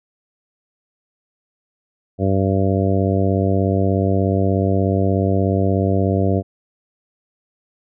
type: harmonic tone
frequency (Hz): 96.7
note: G2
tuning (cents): -23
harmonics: 1 / 2 / 3 / 4 / 5 / 6 / 7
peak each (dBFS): -18 / -21 / -23 / -24 / -25 / -26 / -26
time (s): 2.18-6.43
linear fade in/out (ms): 50
effects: none